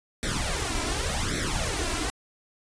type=noise with flanger; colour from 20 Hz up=pink; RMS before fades=-28 dBFS; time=0.23-2.1 s; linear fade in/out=0 ms; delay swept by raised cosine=0.51 to 3.01 ms; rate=0.88 Hz; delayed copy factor=+0.8; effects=resampled to 22050 Hz